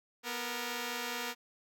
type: tone pair together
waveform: 5% pulse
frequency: 244.2 / 463.7 Hz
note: B3 / A#4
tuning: -19 / -9 cents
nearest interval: major seventh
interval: 1110 cents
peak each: -27 dBFS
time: 0.23-1.35 s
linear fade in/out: 50 ms
effects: none